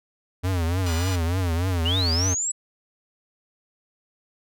square tone with vibrato, 87.9 Hz, F2, 12 cents sharp, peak -22 dBFS, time 0.43-2.35 s, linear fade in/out 20 ms, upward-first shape triangle, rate 3.4 Hz, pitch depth 160 cents each way
10% pulse chord, G# diminished seventh, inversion none, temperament just, 830.6 / 996.7 / 1196.1 / 1435.3 Hz, G#5 / B5 / D6 / F6, 0 / +16 / +31 / +47 cents, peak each -32 / -29 / -30 / -29 dBFS, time 0.86-1.16 s, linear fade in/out 5 ms
sine linear sweep, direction up, 2750 to 7902 Hz, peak -23 dBFS, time 1.85-2.52 s, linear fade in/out 10 ms
effects none

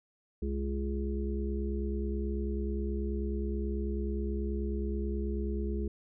harmonic tone with a mistuned harmonic, 69.3 Hz, C#2, in tune, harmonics 1 / 3 / 5 / 6, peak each -32 / -37 / -39 / -40 dBFS, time 0.42-5.88 s, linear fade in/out 5 ms, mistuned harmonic 1, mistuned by -93 cents, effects none

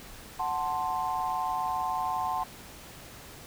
sine chord, F# diminished, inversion none, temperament equal, 740 / 880 / 1046.5 Hz, F#5 / A5 / C6, 0 / 0 / 0 cents, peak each -32 dBFS, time 0.39-2.44 s, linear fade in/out 10 ms, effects pink hiss -47 dBFS RMS until 3.46 s

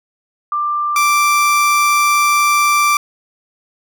sine / 30% pulse tone pair in turn, 1185 / 1174.8 Hz, D6 / D6, +15 / 0 cents, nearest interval unison, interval 15 cents, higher first, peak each -15 / -8 dBFS, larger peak second, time 0.52-0.96 / 0.96-2.97 s, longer second, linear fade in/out 2 ms, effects none

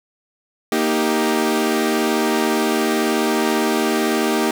sawtooth chord, Eb major, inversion second, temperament equal, 233.1 / 311.1 / 392 Hz, Bb3 / Eb4 / G4, 0 / 0 / 0 cents, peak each -17 dBFS, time 0.72-4.51 s, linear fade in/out 2 ms, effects none

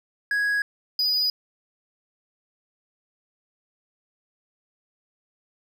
triangle tone pair in turn, 1661.2 / 4944 Hz, G#6 / D#8, 0 / -12 cents, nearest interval octave + perfect fifth, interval 1888 cents, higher second, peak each -19 dBFS, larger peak neither, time 0.31-0.62 / 0.99-1.3 s, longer neither, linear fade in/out 2 ms, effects none

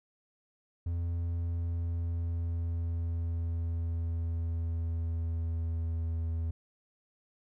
triangle tone with pitch glide, 85.1 to 82.11 Hz, F2 to E2, -44 to -6 cents, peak -28 dBFS, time 0.86-6.51 s, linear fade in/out 5 ms, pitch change -62 cents, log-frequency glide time 1.09-6.27 s, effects none

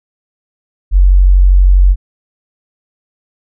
sine tone, 46.25 Hz, F#1, in tune, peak -3 dBFS, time 0.91-1.96 s, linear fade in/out 50 ms, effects none

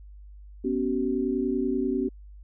sine chord, B suspended second, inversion none, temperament equal with one note detuned, 246.9 / 277.2 / 378.6 Hz, B3 / C#4 / F#4, 0 / 0 / +40 cents, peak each -28 dBFS, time 0.64-2.09 s, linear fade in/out 10 ms, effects added 50 Hz sine -43 dBFS peak until 2.43 s

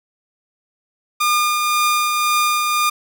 sawtooth tone with tremolo, 1210 Hz, D#6, 49 cents flat, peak -10 dBFS, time 1.2-2.9 s, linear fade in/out 10 ms, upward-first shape triangle, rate 1.9 Hz, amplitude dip 35%, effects none

